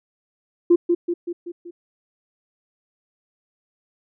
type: tone with echo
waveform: sine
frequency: 346.2 Hz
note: F4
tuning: 15 cents flat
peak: -9 dBFS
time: 0.7-0.76 s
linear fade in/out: 10 ms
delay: 190 ms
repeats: 5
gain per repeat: -5 dB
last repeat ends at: 1.71 s
effects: tanh soft clip ceiling -6 dBFS